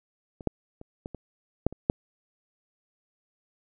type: clicks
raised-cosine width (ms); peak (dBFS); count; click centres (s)
2; -28 / -11 / -29 / -22 / -24 / -8 / -26 / -7; 8; 0.408 / 0.473 / 0.814 / 1.059 / 1.147 / 1.666 / 1.726 / 1.899
effects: none